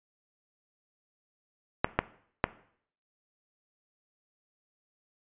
clicks, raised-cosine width 0.5 ms, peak -7 dBFS, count 3, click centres 1.845 / 1.99 / 2.441 s, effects noise-tail reverb RT60 0.6 s tail -17 dB re dry + resampled to 8000 Hz

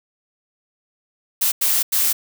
blue noise bursts at uneven times, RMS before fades -18 dBFS, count 3, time 1.41-1.52 / 1.61-1.83 / 1.92-2.13 s, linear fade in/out 10 ms, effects none

